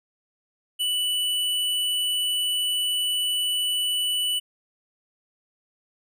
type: tone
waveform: square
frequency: 2969 Hz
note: F#7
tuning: 5 cents sharp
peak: -23 dBFS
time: 0.79-4.4 s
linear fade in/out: 20 ms
effects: none